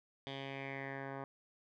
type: tone with low-pass filter sweep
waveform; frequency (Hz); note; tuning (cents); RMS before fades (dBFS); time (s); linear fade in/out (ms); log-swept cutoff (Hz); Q
10% pulse; 136.5; C#3; -26; -44; 0.27-1.24; 0; 3400 to 1300; 4.3
effects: none